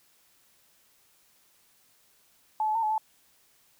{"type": "tone with pitch steps", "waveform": "sine", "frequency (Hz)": [865, 860, 908, 858, 874], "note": ["A5", "A5", "A#5", "A5", "A5"], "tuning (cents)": [-30, -40, -46, -44, -12], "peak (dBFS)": -24, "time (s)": [2.6, 2.98], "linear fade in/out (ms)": 2, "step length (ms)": 76, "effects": ["white hiss -64 dBFS RMS until 3.79 s"]}